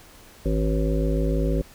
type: harmonic tone with a mistuned harmonic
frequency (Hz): 53.5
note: A1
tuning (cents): -48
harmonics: 1 / 3 / 5 / 7 / 9 / 10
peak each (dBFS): -22 / -27 / -29 / -30 / -32 / -32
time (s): 0.45-1.62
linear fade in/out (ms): 10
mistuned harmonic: 10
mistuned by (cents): +41
effects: pink hiss -49 dBFS RMS until 1.74 s